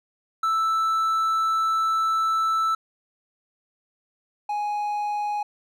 triangle tone pair in turn, 1320 / 831.5 Hz, E6 / G#5, +2 / +2 cents, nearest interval minor sixth, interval 800 cents, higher first, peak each -18 / -22 dBFS, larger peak first, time 0.43-2.75 / 4.49-5.43 s, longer first, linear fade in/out 5 ms, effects none

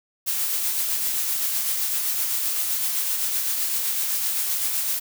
blue noise with tremolo, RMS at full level -23 dBFS, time 0.26-5 s, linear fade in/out 20 ms, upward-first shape triangle, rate 7.8 Hz, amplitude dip 35%, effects none

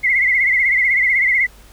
sine tone with vibrato, 2072 Hz, C7, 17 cents flat, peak -12 dBFS, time 0.03-1.47 s, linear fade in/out 20 ms, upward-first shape triangle, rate 16 Hz, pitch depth 110 cents each way, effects added 50 Hz sine -43 dBFS peak until 1.72 s + pink hiss -47 dBFS RMS until 1.72 s

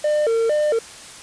triangle tone with vibrato, 523.3 Hz, C5, in tune, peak -14 dBFS, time 0.04-0.79 s, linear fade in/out 5 ms, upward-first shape square, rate 2.2 Hz, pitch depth 240 cents each way, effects white hiss -39 dBFS RMS until 1.22 s + resampled to 22050 Hz

